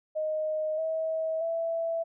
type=tone with pitch steps; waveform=sine; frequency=621 / 641.4 / 662.5 Hz; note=D#5 / E5 / E5; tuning=-3 / -48 / +9 cents; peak=-27 dBFS; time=0.15-2.04 s; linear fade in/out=20 ms; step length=630 ms; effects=none